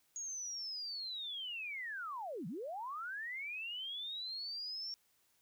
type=linear two-way sweep; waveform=sine; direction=down then up; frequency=6700 to 146.83 to 5530 Hz; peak=-40 dBFS; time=0.16-4.94 s; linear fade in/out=0 ms; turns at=2.47 s; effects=white hiss -74 dBFS RMS until 5.41 s